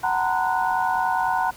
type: tone cluster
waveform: sine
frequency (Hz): 748 / 884 / 934 / 1018 / 1473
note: F#5 / A5 / A#5 / C6 / F#6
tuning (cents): +19 / +8 / +3 / -48 / -8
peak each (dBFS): -24 / -30 / -24 / -28 / -28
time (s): 0.03-1.51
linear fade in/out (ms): 10
effects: pink hiss -45 dBFS RMS until 1.56 s